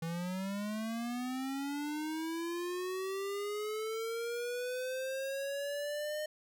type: linear sweep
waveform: square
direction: up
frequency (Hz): 162.5 to 612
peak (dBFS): -36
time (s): 0.02-6.26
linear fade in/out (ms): 5
effects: none